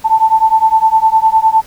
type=beating tone pair; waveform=sine; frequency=880 / 889.8 Hz; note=A5 / A5; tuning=0 / +19 cents; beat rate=9.8 Hz; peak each=-10 dBFS; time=0.04-1.62 s; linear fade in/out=20 ms; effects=pink hiss -40 dBFS RMS until 1.66 s